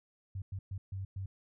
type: tone bursts at uneven times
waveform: sine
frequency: 96.3 Hz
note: G2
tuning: 30 cents flat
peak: -36 dBFS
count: 5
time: 0.35-0.42 / 0.52-0.59 / 0.71-0.78 / 0.92-1.05 / 1.16-1.26 s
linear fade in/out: 5 ms
effects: none